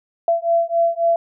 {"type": "beating tone pair", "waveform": "sine", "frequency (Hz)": [673, 676.7], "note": ["E5", "E5"], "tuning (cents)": [36, 45], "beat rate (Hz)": 3.7, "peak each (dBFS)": -18, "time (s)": [0.28, 1.16], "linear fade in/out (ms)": 2, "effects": []}